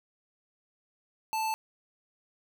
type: tone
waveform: square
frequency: 880 Hz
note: A5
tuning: in tune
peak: -29 dBFS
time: 1.33-1.54 s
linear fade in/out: 0 ms
effects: none